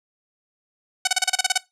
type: tone bursts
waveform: 5% pulse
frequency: 747 Hz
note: F#5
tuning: 16 cents sharp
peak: -4 dBFS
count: 10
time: 1.05-1.578 s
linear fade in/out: 5 ms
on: 24 ms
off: 32 ms
effects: noise-tail reverb RT60 0.2 s tail -20 dB re dry + low-pass 10000 Hz 12 dB/octave